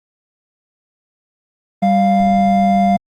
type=tone pair together; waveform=triangle; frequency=196 / 698.5 Hz; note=G3 / F5; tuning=0 / 0 cents; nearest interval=octave + minor seventh; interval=2200 cents; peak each=-11 dBFS; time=1.82-2.97 s; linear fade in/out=10 ms; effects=Opus 24 kbps